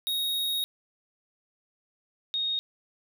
square / sine tone pair in turn, 3757 / 3725 Hz, A#7 / A#7, +13 / -2 cents, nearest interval unison, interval 15 cents, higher first, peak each -27 / -26 dBFS, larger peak second, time 0.07-0.64 / 2.34-2.59 s, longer first, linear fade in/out 0 ms, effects none

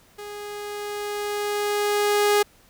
sawtooth tone with level ramp, 413.3 Hz, G#4, 8 cents flat, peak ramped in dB -31 to -12 dBFS, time 0.18-2.43 s, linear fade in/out 10 ms, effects pink hiss -56 dBFS RMS until 2.69 s

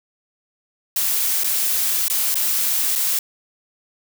blue noise with dropouts, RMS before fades -20 dBFS, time 0.96-3.19 s, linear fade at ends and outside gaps 2 ms, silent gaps 1.435-1.443 / 2.082-2.099 / 2.344-2.354 / 2.954-2.958 s, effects none

